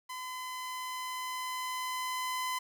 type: tone with level ramp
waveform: sawtooth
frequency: 1017 Hz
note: C6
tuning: 50 cents flat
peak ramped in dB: -35 to -28 dBFS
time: 0.09-2.59 s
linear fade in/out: 10 ms
effects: 10-bit